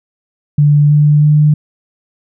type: tone with pitch steps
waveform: sine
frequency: 146.83 / 148.45 / 150.09 Hz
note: D3 / D3 / D3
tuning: 0 / +19 / +38 cents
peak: -5 dBFS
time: 0.58-1.54 s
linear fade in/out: 5 ms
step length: 320 ms
effects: none